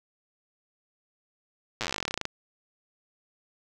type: slowing click train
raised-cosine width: 0.2 ms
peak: -12 dBFS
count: 23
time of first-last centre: 1.81-2.254 s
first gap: 8 ms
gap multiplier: 1.08
effects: none